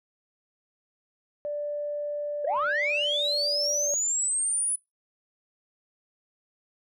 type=tone with pitch glide; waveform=sine; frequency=587.3 to 580.6 Hz; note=D5 to D5; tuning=0 to -20 cents; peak=-28 dBFS; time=1.45-3.94 s; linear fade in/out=0 ms; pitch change=-20 cents; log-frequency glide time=3.02-3.38 s
type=linear sweep; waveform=sine; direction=up; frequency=493.9 to 10000 Hz; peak=-23 dBFS; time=2.44-4.76 s; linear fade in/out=10 ms
effects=noise-tail reverb RT60 0.2 s tail -25 dB re dry + tanh soft clip ceiling -19 dBFS